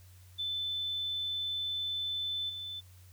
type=tone with level steps; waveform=sine; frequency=3520 Hz; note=A7; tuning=in tune; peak=-32 / -38 dBFS; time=0.38-2.81 s; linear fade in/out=20 ms; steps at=2.49 s; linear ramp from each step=10 ms; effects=added 91 Hz sine -53 dBFS peak until 3.12 s + white hiss -63 dBFS RMS until 3.12 s